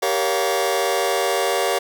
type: chord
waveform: sawtooth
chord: G half-diminished seventh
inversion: none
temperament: just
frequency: 392 / 470.4 / 564.5 / 705.6 Hz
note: G4 / Bb4 / Db5 / F5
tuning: 0 / +16 / +31 / +18 cents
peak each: -20 dBFS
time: 0.02-1.79 s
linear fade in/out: 10 ms
effects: none